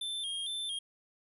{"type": "tone with vibrato", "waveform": "square", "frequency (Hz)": 3386, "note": "G#7", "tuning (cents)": 33, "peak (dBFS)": -35, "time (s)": [0.01, 0.79], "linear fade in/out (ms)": 5, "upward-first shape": "square", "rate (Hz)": 2.2, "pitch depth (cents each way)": 78, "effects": ["resampled to 32000 Hz"]}